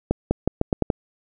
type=accelerating click train; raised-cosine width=2 ms; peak=-5 dBFS; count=7; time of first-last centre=0.11-0.902 s; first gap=200 ms; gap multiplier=0.83; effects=none